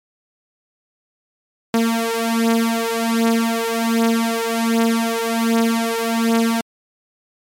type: beating tone pair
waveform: sawtooth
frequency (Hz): 228 / 229.3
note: A#3 / A#3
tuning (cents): -38 / -28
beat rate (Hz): 1.3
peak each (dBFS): -15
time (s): 1.74-6.61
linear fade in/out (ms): 2
effects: MP3 64 kbps